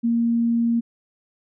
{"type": "tone", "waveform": "sine", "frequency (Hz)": 233.1, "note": "A#3", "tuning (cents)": 0, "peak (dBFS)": -17, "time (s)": [0.03, 0.81], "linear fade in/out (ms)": 20, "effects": []}